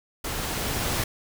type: noise with level ramp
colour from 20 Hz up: pink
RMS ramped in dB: -31 to -26 dBFS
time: 0.24-1.04 s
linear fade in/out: 5 ms
effects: none